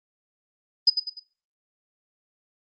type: tone with echo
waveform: sine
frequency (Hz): 4989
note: D#8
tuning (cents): +4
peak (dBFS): -12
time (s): 0.87-0.9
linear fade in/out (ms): 5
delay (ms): 99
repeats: 3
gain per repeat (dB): -8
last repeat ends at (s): 1.197
effects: noise-tail reverb RT60 0.4 s tail -20 dB re dry + Opus 32 kbps